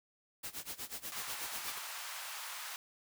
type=noise with tremolo; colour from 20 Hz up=white; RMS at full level=-41 dBFS; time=0.43-1.79 s; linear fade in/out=10 ms; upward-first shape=sine; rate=8.2 Hz; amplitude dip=90%
type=high-pass noise; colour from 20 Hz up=pink; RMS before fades=-44 dBFS; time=1.12-2.76 s; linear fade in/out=0 ms; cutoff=850 Hz; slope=24 dB/octave
type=tone with exponential decay; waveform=15% pulse; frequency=1174.7 Hz; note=D6; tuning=in tune; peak=-32 dBFS; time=1.68-1.77 s; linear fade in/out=2 ms; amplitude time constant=18 ms
effects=none